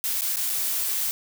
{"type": "noise with dropouts", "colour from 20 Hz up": "blue", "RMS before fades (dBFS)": -26, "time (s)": [0.04, 1.11], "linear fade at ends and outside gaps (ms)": 0, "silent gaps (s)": [[0.21, 0.219], [0.359, 0.369], [0.496, 0.499]], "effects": []}